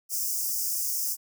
white high-pass noise, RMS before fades -29 dBFS, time 0.09-1.17 s, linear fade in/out 50 ms, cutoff 5000 Hz, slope 96 dB/octave, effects none

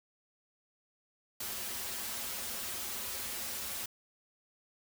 white noise with comb filter, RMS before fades -39 dBFS, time 1.4-3.86 s, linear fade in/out 5 ms, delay 6.6 ms, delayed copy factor -1, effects none

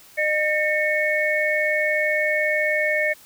sine tone cluster, 609 / 1813 / 2208 Hz, D#5 / A#6 / C#7, -37 / -49 / -7 cents, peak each -23 dBFS, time 0.17-3.14 s, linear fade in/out 20 ms, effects white hiss -49 dBFS RMS until 3.25 s

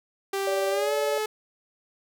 sawtooth tone with pitch glide, 392 to 430 Hz, G4 to A4, 0 to -40 cents, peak -22 dBFS, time 0.33-1.26 s, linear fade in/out 5 ms, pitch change +160 cents, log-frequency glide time 0.7-0.93 s
sine tone with tremolo, 577 Hz, D5, 31 cents flat, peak -24 dBFS, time 0.47-1.18 s, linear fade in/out 2 ms, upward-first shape sine, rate 20 Hz, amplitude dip 40%
effects none

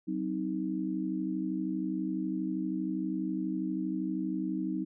sine chord, C diminished, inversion second, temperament just, 188.37 / 261.6 / 314 Hz, Gb3 / C4 / Eb4, +31 / 0 / +16 cents, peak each -35 / -36 / -33 dBFS, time 0.07-4.85 s, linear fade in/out 20 ms, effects none

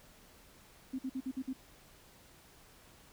sine tone bursts, 261.6 Hz, C4, in tune, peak -34 dBFS, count 6, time 0.93-1.533 s, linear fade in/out 10 ms, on 58 ms, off 51 ms, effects pink hiss -60 dBFS RMS until 3.12 s

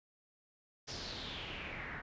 pink noise with low-pass filter sweep, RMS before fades -44 dBFS, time 0.87-2.02 s, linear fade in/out 20 ms, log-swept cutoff 5500 to 1700 Hz, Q 4.4, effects resampled to 16000 Hz

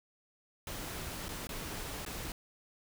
pink noise with dropouts, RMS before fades -41 dBFS, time 0.67-2.32 s, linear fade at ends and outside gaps 2 ms, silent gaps 1.284-1.289 / 1.471-1.491 / 2.051-2.062 s, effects none

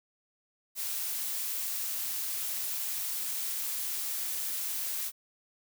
blue noise, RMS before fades -34 dBFS, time 0.75-5.12 s, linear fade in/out 50 ms, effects none

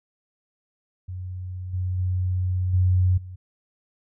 sine tone with level steps, 91.6 Hz, F#2, 17 cents flat, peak -30 / -23 / -21 / -16 / -35 dBFS, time 1.08-3.36 s, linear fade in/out 10 ms, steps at 1.73 / 1.98 / 2.73 / 3.17 s, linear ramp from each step 10 ms, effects none

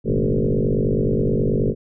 sine tone with frequency modulation, 130.81 Hz, C3, in tune, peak -16 dBFS, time 0.04-1.75 s, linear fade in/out 50 ms, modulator 49.4 Hz, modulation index 7.1, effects none

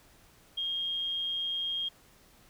sine tone, 3236 Hz, G#7, 46 cents flat, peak -30 dBFS, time 0.57-1.89 s, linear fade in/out 10 ms, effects pink hiss -60 dBFS RMS until 2.49 s

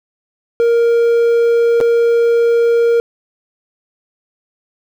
triangle tone with dropouts, 467.5 Hz, A#4, 5 cents sharp, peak -7 dBFS, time 0.6-3 s, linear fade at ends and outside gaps 0 ms, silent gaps 1.803-1.811 s, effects 8-bit

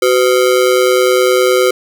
square ring-modulated tone, 440 Hz, A4, in tune, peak -6 dBFS, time 0.02-1.71 s, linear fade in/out 5 ms, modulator 64.9 Hz, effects none

